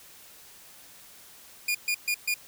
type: tone bursts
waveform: sawtooth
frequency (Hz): 2430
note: D#7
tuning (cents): -42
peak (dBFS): -21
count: 4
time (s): 1.68-2.342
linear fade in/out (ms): 5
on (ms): 68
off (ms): 130
effects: white hiss -51 dBFS RMS until 2.47 s